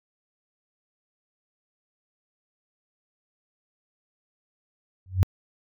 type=tone with exponential growth; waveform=sine; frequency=93 Hz; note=F#2; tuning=9 cents sharp; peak=-11 dBFS; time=5.06-5.23 s; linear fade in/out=0 ms; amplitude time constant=36 ms; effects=tanh soft clip ceiling -7 dBFS